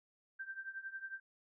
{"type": "tone with tremolo", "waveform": "sine", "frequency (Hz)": 1568, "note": "G6", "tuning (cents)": 0, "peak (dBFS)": -39, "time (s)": [0.39, 1.2], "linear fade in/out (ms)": 10, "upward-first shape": "triangle", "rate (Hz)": 11, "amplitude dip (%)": 90, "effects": []}